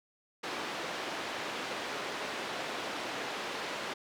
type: band-pass noise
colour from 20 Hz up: pink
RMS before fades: -38 dBFS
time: 0.43-3.94 s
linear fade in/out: 10 ms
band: 370 to 3900 Hz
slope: 12 dB/octave
effects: none